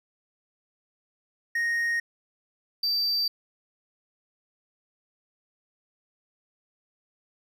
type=tone pair in turn; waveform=triangle; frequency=1864 / 4659 Hz; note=A#6 / D8; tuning=-1 / -15 cents; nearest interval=octave + major third; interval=1586 cents; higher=second; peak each=-22 dBFS; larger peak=neither; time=1.55-2 / 2.83-3.28 s; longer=neither; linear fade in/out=5 ms; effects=none